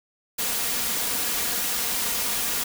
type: noise with comb filter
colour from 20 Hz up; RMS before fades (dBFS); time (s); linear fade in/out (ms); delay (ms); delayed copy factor
white; -26; 0.38-2.64; 10; 4.2; +0.5
effects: none